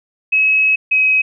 sine tone pair in turn, 2565 / 2541 Hz, E7 / D#7, -48 / +36 cents, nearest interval unison, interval 16 cents, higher first, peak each -10 dBFS, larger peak neither, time 0.32-0.76 / 0.91-1.22 s, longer first, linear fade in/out 10 ms, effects none

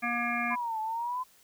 harmonic tone, 238.4 Hz, A#3, 39 cents sharp, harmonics 1 / 3 / 5 / 7 / 9 / 10, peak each -35 / -35 / -35 / -35 / -35 / -35 dBFS, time 0.02-0.56 s, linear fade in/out 20 ms
sine exponential two-way sweep, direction down then up, 1026 to 864 to 1026 Hz, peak -30 dBFS, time 0.5-1.24 s, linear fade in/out 20 ms, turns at 0.8 s
effects white hiss -61 dBFS RMS until 1.43 s

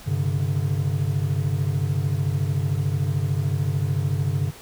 triangle chord, G suspended fourth, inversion none, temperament equal with one note detuned, 98 / 133.33 / 146.83 Hz, G2 / C3 / D3, 0 / +33 / 0 cents, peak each -23 dBFS, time 0.06-4.51 s, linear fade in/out 20 ms, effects pink hiss -44 dBFS RMS until 4.61 s

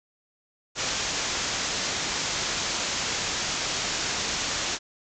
white low-pass noise, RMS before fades -29 dBFS, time 0.75-4.79 s, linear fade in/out 50 ms, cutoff 7300 Hz, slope 96 dB/octave, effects none

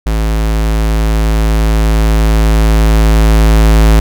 square tone with level ramp, 54.2 Hz, A1, 25 cents flat, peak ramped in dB -11 to -4 dBFS, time 0.06-4 s, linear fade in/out 5 ms, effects none

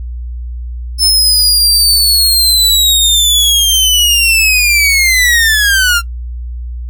sawtooth linear sweep, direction down, 5274 to 1366 Hz, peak -4 dBFS, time 0.98-6.02 s, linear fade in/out 50 ms, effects noise-tail reverb RT60 0.1 s tail -20 dB re dry + added 60 Hz sine -19 dBFS peak until 6.89 s

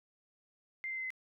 sine tone with pitch steps, 2093 / 2077 / 2062 / 2046 Hz, C7 / C7 / C7 / C7, 0 / -13 / -26 / -39 cents, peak -36 dBFS, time 0.84-1.104 s, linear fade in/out 0 ms, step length 66 ms, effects none

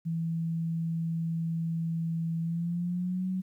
sine tone with pitch glide, 164.81 to 186.06 Hz, E3 to F#3, 0 to +10 cents, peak -28 dBFS, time 0.05-3.42 s, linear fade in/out 20 ms, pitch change +210 cents, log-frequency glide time 2.41-3.28 s, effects 11-bit

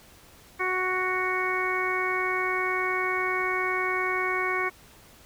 harmonic tone, 370 Hz, F#4, in tune, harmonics 1 / 2 / 3 / 4 / 5 / 6, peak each -31 / -36 / -30 / -34 / -33 / -29 dBFS, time 0.59-4.7 s, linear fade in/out 20 ms, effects pink hiss -53 dBFS RMS until 5.25 s

